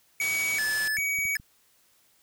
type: tone with vibrato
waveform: square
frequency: 1980 Hz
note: B6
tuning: 4 cents sharp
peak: -26 dBFS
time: 0.2-1.37 s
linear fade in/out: 2 ms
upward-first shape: square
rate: 1.3 Hz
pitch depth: 230 cents each way
type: low-pass noise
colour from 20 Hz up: white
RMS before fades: -38 dBFS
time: 0.21-0.88 s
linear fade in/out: 2 ms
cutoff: 11000 Hz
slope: 48 dB/octave
type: clicks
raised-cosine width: 5 ms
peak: -34 dBFS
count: 4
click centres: 0.986 / 1.188 / 1.254 / 1.399 s
effects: white hiss -64 dBFS RMS until 2.22 s